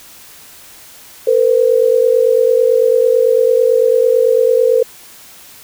sine tone pair together, 458 / 507 Hz, A#4 / B4, -31 / +45 cents, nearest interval major second, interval 176 cents, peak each -11 dBFS, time 1.27-4.83 s, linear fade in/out 5 ms, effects white hiss -39 dBFS RMS until 5.63 s

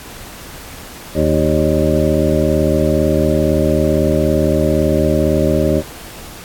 harmonic tone with a mistuned harmonic, 77.78 Hz, D#2, in tune, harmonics 1 / 2 / 3 / 4 / 5 / 7 / 8, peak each -19 / -19 / -19 / -19 / -19 / -19 / -19 dBFS, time 1.14-5.83 s, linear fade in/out 50 ms, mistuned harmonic 8, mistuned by -39 cents, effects pink hiss -34 dBFS RMS until 6.44 s + AAC 64 kbps

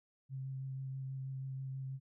sine tone with vibrato, 133.3 Hz, C3, 33 cents sharp, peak -39 dBFS, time 0.29-2 s, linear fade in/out 50 ms, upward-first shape sine, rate 6.2 Hz, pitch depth 13 cents each way, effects none

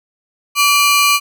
sawtooth ring-modulated tone, 1774 Hz, A6, 14 cents sharp, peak -3 dBFS, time 0.55-1.2 s, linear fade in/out 50 ms, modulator 623 Hz, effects none

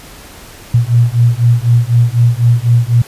sine beating tone pair, 117 / 121 Hz, A#2 / B2, +7 / -35 cents, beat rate 4 Hz, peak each -10 dBFS, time 0.74-3.02 s, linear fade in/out 5 ms, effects pink hiss -35 dBFS RMS until 3.07 s + resampled to 32000 Hz

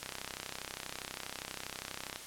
click train, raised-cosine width 0.2 ms, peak -21 dBFS, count 70, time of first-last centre 0.03-2.16 s, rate 32.4 Hz, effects white hiss -47 dBFS RMS until 2.26 s + low-pass 11000 Hz 12 dB/octave

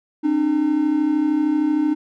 triangle tone pair together, 270.7 / 303.8 Hz, C#4 / D#4, -41 / -41 cents, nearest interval major second, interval 200 cents, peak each -21 / -15 dBFS, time 0.23-1.95 s, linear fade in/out 20 ms, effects none

